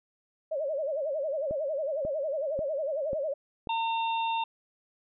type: tone with vibrato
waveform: sine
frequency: 587.3 Hz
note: D5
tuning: in tune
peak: -28 dBFS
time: 0.51-3.34 s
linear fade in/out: 10 ms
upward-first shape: sine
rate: 11 Hz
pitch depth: 160 cents each way
type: click train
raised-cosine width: 2 ms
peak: -24 dBFS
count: 5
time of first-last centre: 1.51-3.672 s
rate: 1.85 Hz
type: harmonic tone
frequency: 910 Hz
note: A#5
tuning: 42 cents flat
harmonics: 1 / 3 / 4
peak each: -27 / -37 / -39 dBFS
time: 3.69-4.44 s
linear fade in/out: 5 ms
effects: none